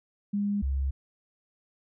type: tone pair in turn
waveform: sine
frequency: 203.3 / 67.84 Hz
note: G#3 / C#2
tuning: -37 / -37 cents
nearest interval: octave + perfect fifth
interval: 1900 cents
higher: first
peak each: -25 dBFS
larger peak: neither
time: 0.33-0.62 / 0.62-0.91 s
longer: neither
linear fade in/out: 10 ms
effects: none